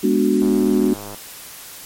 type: chord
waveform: sine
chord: G# half-diminished seventh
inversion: none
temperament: equal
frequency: 207.7 / 246.9 / 293.7 / 370 Hz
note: G#3 / B3 / D4 / F#4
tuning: 0 / 0 / 0 / 0 cents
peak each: -19 dBFS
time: 0.03-0.94 s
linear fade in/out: 10 ms
type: click train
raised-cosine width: 1 ms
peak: -20 dBFS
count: 75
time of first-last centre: 0.42-1.145 s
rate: 102 Hz
effects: white hiss -37 dBFS RMS until 1.85 s + MP3 64 kbps